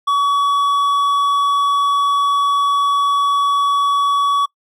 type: tone with hard clipping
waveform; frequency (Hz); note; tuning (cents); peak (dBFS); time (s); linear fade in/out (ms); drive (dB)
triangle; 1132; C#6; +36; -14; 0.07-4.46; 10; 9
effects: noise-tail reverb RT60 0.1 s tail -24 dB re dry